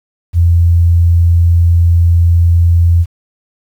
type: tone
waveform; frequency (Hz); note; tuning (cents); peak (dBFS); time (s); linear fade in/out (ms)
sine; 85.2; F2; -42; -5; 0.33-3.06; 50
effects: 7-bit